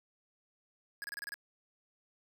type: tone bursts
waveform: square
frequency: 1661 Hz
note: G#6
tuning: in tune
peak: -39 dBFS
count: 7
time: 1.02-1.341 s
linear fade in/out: 0 ms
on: 21 ms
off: 29 ms
effects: none